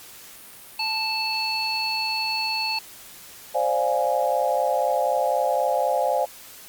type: harmonic tone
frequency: 880 Hz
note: A5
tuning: in tune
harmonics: 1 / 3 / 5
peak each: -29 / -28 / -26 dBFS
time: 0.79-2.79 s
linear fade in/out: 5 ms
type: chord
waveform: sine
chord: D half-diminished seventh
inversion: third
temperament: equal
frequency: 523.3 / 587.3 / 698.5 / 830.6 Hz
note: C5 / D5 / F5 / Ab5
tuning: 0 / 0 / 0 / 0 cents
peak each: -25 dBFS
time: 3.54-6.26 s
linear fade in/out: 20 ms
effects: white hiss -44 dBFS RMS until 6.68 s + Opus 48 kbps